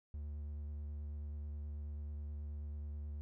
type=tone with vibrato; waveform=triangle; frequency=73.7 Hz; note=D2; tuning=7 cents sharp; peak=-39 dBFS; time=0.14-3.21 s; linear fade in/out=0 ms; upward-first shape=sine; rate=9.3 Hz; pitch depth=18 cents each way; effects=none

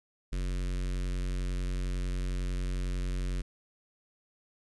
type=tone with notch filter; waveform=square; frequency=45.54 Hz; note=F#1; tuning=27 cents flat; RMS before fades=-32 dBFS; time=0.32-3.42 s; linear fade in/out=10 ms; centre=810 Hz; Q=0.77; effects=resampled to 24000 Hz + 12-bit

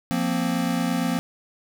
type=chord; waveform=square; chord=F suspended fourth; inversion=none; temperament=equal; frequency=174.61 / 233.1 / 261.6 Hz; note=F3 / Bb3 / C4; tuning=0 / 0 / 0 cents; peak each=-27 dBFS; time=0.11-1.19 s; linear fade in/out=0 ms; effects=none

